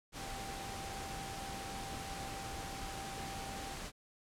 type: tone in noise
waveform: sine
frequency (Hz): 784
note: G5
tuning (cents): 0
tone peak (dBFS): -46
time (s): 0.16-3.78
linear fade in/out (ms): 50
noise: pink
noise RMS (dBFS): -44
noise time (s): 0.12-3.92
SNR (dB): -5
effects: low-pass 10000 Hz 12 dB/octave

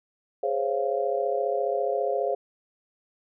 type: chord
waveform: sine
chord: Db major seventh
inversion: second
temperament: just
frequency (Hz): 415.8 / 519.7 / 554.4 / 693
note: Ab4 / C5 / Db5 / F5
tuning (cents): +2 / -12 / 0 / -14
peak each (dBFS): -29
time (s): 0.43-2.35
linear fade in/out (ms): 5
effects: none

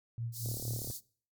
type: tone with tremolo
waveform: sine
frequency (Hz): 116.54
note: A#2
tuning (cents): 0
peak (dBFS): -33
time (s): 0.18-0.91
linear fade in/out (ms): 0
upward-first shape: sine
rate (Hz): 4.2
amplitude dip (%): 85
type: high-pass noise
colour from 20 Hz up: white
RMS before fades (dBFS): -42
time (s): 0.32-1.01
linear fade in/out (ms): 50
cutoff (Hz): 4200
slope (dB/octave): 48
type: click train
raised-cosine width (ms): 2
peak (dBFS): -31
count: 17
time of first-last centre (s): 0.46-0.901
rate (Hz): 36.3
effects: noise-tail reverb RT60 0.5 s tail -23 dB re dry + MP3 96 kbps

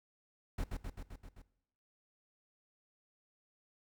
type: noise with echo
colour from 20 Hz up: brown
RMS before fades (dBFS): -36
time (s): 0.58-0.64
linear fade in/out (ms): 5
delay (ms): 130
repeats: 6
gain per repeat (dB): -3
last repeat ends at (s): 1.42
effects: noise-tail reverb RT60 0.8 s tail -18 dB re dry

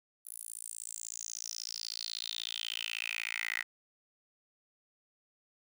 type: tone with high-pass filter sweep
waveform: 10% pulse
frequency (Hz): 56.3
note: A1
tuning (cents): +40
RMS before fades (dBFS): -40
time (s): 0.25-3.63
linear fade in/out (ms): 10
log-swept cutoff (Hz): 11000 to 1900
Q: 6.3
effects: none

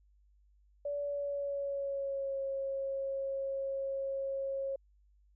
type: tone with pitch glide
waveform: sine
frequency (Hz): 575 to 544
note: D5 to C#5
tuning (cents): -37 to -33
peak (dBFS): -33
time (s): 0.85-4.76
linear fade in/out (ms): 5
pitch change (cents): -96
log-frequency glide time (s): 0.99-2.4
effects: added 50 Hz sine -63 dBFS peak until 5.35 s

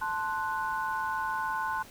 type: chord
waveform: sine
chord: F# diminished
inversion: first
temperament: equal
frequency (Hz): 880 / 1046.5 / 1480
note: A5 / C6 / F#6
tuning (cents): 0 / 0 / 0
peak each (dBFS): -33 / -33 / -34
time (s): 0.01-1.83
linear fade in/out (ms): 10
effects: pink hiss -51 dBFS RMS until 1.9 s

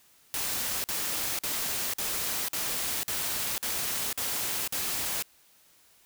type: noise bursts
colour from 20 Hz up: white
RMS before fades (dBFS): -31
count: 9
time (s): 0.34-5.224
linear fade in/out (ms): 0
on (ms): 500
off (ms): 48
effects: white hiss -61 dBFS RMS until 6.05 s

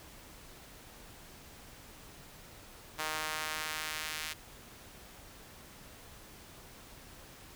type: tone with high-pass filter sweep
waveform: sawtooth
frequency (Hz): 155.56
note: D#3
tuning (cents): 0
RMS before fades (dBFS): -38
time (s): 2.98-4.34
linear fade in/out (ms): 20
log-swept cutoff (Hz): 960 to 2200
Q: 0.88
effects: pink hiss -53 dBFS RMS until 7.55 s

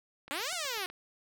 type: click train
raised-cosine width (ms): 0.3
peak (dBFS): -32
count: 6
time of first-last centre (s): 0.28-0.9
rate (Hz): 8.06
type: exponential two-way sweep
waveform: 5% pulse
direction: up then down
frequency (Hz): 265.1 to 760 to 353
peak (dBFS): -22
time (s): 0.31-0.86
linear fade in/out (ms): 0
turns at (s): 0.53
effects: none

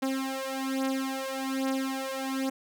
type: beating tone pair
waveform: sawtooth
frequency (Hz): 265.9 / 267.1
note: C4 / C4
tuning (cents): +28 / +36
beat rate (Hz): 1.2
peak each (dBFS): -28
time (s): 0.02-2.5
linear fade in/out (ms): 10
effects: none

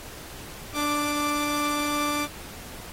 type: tone pair together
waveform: sawtooth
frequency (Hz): 293.7 / 1177.5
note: D4 / D6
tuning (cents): 0 / +4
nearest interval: 2 octaves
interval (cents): 2404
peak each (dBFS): -23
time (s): 0.73-2.28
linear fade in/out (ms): 50
effects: pink hiss -42 dBFS RMS until 2.92 s + AAC 48 kbps

